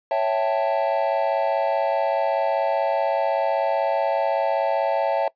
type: chord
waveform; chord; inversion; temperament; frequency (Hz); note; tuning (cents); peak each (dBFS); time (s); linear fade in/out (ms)
triangle; A dominant seventh; first; equal; 554.4 / 659.3 / 784 / 880; C#5 / E5 / G5 / A5; 0 / 0 / 0 / 0; -22 / -21 / -25 / -24; 0.11-5.28; 2
effects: noise-tail reverb RT60 0.1 s tail -21 dB re dry + resampled to 11025 Hz